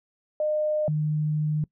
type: tone pair in turn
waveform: sine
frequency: 609 / 152.25 Hz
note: D#5 / D#3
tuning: -37 / -37 cents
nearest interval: 2 octaves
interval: 2400 cents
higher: first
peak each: -22 dBFS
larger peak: neither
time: 0.4-0.88 / 0.88-1.64 s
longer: second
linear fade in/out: 2 ms
effects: noise-tail reverb RT60 0.1 s tail -23 dB re dry